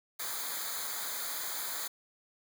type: noise with comb filter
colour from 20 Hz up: white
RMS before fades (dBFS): -37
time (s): 0.19-1.88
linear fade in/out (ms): 10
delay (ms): 0.36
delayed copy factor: -0.95
effects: none